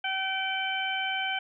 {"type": "harmonic tone with a mistuned harmonic", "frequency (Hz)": 766, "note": "G5", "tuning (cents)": -40, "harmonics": [1, 2, 3, 4], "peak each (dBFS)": [-33, -33, -33, -33], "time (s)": [0.04, 1.39], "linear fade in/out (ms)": 5, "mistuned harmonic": 3, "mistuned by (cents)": 23, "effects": []}